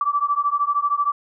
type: beating tone pair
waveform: sine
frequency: 1153 / 1166 Hz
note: D6 / D6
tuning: -32 / -13 cents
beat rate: 13 Hz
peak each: -21 dBFS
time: 0.01-1.12 s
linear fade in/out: 2 ms
effects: none